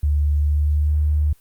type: tone with pitch glide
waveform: sine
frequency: 73.42 to 75.05 Hz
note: D2 to D2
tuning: 0 to +38 cents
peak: -15 dBFS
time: 0.03-1.33 s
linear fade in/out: 5 ms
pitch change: +38 cents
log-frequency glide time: 0.33-0.96 s
effects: white hiss -58 dBFS RMS until 1.4 s + Opus 24 kbps